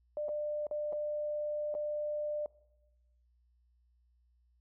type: tone with dropouts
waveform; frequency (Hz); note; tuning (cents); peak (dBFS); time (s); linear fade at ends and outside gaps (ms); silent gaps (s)
sine; 597; D5; +28; -33; 0.17-2.46; 1; 0.284-0.29 / 0.668-0.711 / 0.925-0.93 / 1.742-1.75
effects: noise-tail reverb RT60 1.0 s tail -22 dB re dry + added 60 Hz sine -67 dBFS peak until 4.6 s